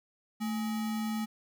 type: tone with sample-and-hold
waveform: sine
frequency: 220 Hz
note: A3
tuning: in tune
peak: -30 dBFS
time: 0.4-1.26 s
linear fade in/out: 20 ms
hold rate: 1050 Hz
effects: none